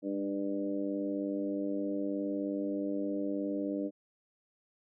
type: harmonic tone with a mistuned harmonic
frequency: 99.2 Hz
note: G2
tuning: 21 cents sharp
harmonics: 2 / 3 / 4 / 5 / 6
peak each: -40 / -33 / -43 / -40 / -41 dBFS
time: 0.02-3.91 s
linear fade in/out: 50 ms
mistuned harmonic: 2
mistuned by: +21 cents
effects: none